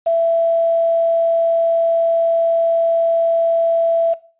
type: tone with quantisation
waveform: sine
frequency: 666 Hz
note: E5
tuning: 18 cents sharp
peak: -12 dBFS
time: 0.06-4.14 s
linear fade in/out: 10 ms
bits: 6
effects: noise-tail reverb RT60 0.4 s tail -19 dB re dry + resampled to 8000 Hz